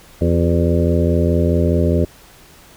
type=harmonic tone with a mistuned harmonic; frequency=84.8 Hz; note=E2; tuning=50 cents sharp; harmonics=1 / 2 / 3 / 4 / 5 / 6 / 7; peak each=-16 / -19 / -21 / -22 / -23 / -24 / -24 dBFS; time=0.21-2.05 s; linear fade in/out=5 ms; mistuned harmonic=4; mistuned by=+53 cents; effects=pink hiss -45 dBFS RMS until 2.76 s